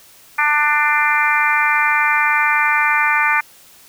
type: harmonic tone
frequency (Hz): 297.4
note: D4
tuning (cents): +22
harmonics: 3 / 4 / 5 / 6 / 7 / 8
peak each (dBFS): -20 / -20 / -20 / -20 / -20 / -20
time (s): 0.38-3.41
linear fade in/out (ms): 10
effects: white hiss -46 dBFS RMS until 3.88 s